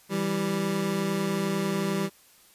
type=tone pair together; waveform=25% pulse; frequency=164.82 / 196 Hz; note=E3 / G3; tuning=0 / 0 cents; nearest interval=minor third; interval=300 cents; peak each=-27 / -23 dBFS; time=0.09-2.1 s; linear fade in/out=50 ms; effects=white hiss -57 dBFS RMS until 2.54 s + resampled to 32000 Hz